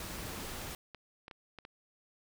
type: noise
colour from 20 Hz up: pink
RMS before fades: -42 dBFS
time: 0-0.75 s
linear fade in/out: 2 ms
type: clicks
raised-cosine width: 0.3 ms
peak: -31 dBFS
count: 5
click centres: 0.947 / 1.281 / 1.312 / 1.587 / 1.651 s
effects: none